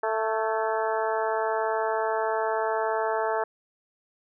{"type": "harmonic tone with a mistuned harmonic", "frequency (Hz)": 220.8, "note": "A3", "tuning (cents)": 6, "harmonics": [2, 3, 4, 5, 6, 7, 8], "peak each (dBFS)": [-29, -29, -29, -35, -35, -38, -38], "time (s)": [0.03, 3.44], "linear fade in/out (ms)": 5, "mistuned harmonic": 8, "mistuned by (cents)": -47, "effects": []}